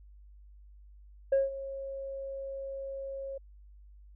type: tone with ADSR envelope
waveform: sine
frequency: 544 Hz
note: C#5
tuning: 33 cents flat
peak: -19 dBFS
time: 1.32-3.38 s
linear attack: 7 ms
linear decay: 170 ms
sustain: -17 dB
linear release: 7 ms
effects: tanh soft clip ceiling -20 dBFS + added 50 Hz sine -51 dBFS peak until 4.15 s